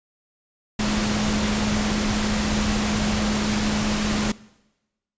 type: tone in noise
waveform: sine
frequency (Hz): 211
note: G#3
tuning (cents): +28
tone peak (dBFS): -22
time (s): 0.79-4.32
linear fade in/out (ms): 5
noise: pink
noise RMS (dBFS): -25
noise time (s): 0.79-4.32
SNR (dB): 0
effects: noise-tail reverb RT60 1.0 s tail -21 dB re dry + resampled to 16000 Hz